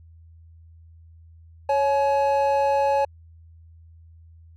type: tone pair together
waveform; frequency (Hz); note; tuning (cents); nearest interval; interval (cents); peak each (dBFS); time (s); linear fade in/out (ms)
triangle; 554.4 / 849.3; C#5 / G#5; 0 / +39; perfect fifth; 739; -19; 1.69-3.05; 5
effects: added 82 Hz sine -46 dBFS peak until 4.56 s

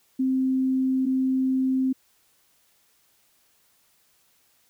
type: tone pair in turn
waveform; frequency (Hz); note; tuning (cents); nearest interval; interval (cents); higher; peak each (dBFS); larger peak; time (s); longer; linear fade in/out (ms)
sine; 261.6 / 261.6; C4 / C4; 0 / 0; unison; 0; neither; -20; neither; 0.19-1.06 / 1.06-1.93; neither; 10
effects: white hiss -64 dBFS RMS until 4.69 s

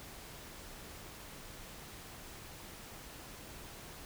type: silence
effects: pink hiss -50 dBFS RMS until 4.05 s

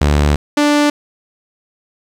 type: tone pair in turn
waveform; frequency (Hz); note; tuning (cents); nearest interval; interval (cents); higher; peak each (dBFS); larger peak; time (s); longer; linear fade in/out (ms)
sawtooth; 73.42 / 293.7; D2 / D4; 0 / 0; 2 octaves; 2400; second; -6; neither; 0.01-0.36 / 0.57-0.9; first; 5
effects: low-pass 8000 Hz 12 dB/octave + 7-bit

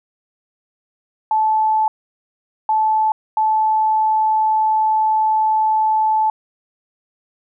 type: tone bursts at uneven times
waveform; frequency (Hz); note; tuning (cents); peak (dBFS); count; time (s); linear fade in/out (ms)
sine; 870; A5; -20; -13; 3; 1.31-1.88 / 2.69-3.12 / 3.37-6.3; 2
effects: none

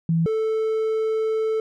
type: tone pair in turn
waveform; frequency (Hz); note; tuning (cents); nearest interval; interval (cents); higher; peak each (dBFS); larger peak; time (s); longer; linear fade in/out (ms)
sine / triangle; 164.81 / 440; E3 / A4; 0 / 0; octave + perfect fourth; 1700; second; -17 / -18; first; 0.09-0.26 / 0.26-1.6; second; 2
effects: none

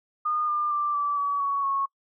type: tone with pitch steps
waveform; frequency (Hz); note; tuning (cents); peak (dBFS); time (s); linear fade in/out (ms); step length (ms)
sine; 1221 / 1200 / 1179.4 / 1159.1 / 1139.2 / 1119.7 / 1100.4; D#6 / D6 / D6 / D6 / C#6 / C#6 / C#6; -33 / +37 / +7 / -23 / +47 / +17 / -13; -23; 0.25-1.86; 10; 230
effects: noise-tail reverb RT60 0.1 s tail -26 dB re dry

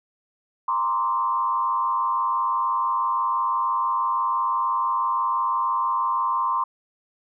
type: tone with frequency modulation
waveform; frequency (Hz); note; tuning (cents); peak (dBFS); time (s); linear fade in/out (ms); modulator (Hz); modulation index
sine; 1046.5; C6; 0; -20; 0.68-6.64; 5; 106; 0.97
effects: none

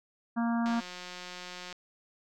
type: harmonic tone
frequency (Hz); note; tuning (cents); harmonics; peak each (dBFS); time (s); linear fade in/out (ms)
233.1; A#3; 0; 1 / 3 / 4 / 5 / 6 / 7; -27 / -37 / -39 / -41 / -43 / -44; 0.36-0.81; 20
type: click train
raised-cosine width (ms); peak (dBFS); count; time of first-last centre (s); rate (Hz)
0.2; -25; 193; 0.66-1.727; 180
effects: none

